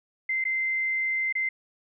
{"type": "tone with dropouts", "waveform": "sine", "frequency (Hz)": 2078, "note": "C7", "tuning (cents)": -12, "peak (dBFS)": -24, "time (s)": [0.29, 1.49], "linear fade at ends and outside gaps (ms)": 5, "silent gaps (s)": [[0.441, 0.451], [1.326, 1.352]], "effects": []}